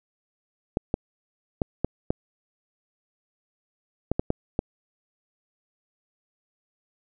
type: clicks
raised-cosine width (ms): 2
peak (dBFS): -9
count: 9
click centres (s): 0.771 / 0.941 / 1.618 / 1.846 / 2.105 / 4.116 / 4.195 / 4.304 / 4.591
effects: none